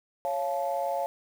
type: chord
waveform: sine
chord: Db augmented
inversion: none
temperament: just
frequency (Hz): 554.4 / 693 / 866.2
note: Db5 / F5 / A5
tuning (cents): 0 / -14 / -27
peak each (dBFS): -30 / -30 / -32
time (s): 0.25-1.06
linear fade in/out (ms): 0
effects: tanh soft clip ceiling -18 dBFS + 8-bit